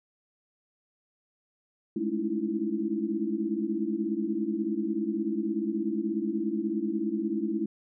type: tone cluster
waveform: sine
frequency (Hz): 206.6 / 216.8 / 280.7 / 318.7 / 335.3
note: G#3 / A3 / C#4 / D#4 / E4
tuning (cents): -9 / -25 / +22 / +42 / +30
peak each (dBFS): -35 / -33 / -37 / -33 / -31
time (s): 1.96-7.66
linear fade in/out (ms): 5
effects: none